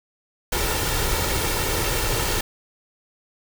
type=noise with comb filter; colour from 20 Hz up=pink; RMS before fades=-23 dBFS; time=0.52-2.41 s; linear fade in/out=5 ms; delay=2.2 ms; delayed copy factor=+0.55; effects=none